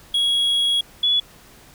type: tone pair in turn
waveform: triangle / sine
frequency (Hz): 3322 / 3408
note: G#7 / G#7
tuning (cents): 0 / +44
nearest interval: unison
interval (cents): 44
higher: second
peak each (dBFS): -15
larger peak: neither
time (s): 0.14-0.81 / 1.03-1.2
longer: first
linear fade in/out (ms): 5
effects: pink hiss -48 dBFS RMS until 1.74 s